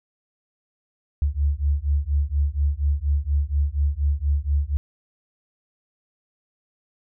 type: beating tone pair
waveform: sine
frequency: 70 / 74.2 Hz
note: C#2 / D2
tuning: +18 / +18 cents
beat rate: 4.2 Hz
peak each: -22 / -22 dBFS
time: 1.22-4.77 s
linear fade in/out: 0 ms
effects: none